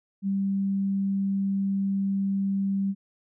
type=tone; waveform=sine; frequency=196 Hz; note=G3; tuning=in tune; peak=-23 dBFS; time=0.22-2.95 s; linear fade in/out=50 ms; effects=none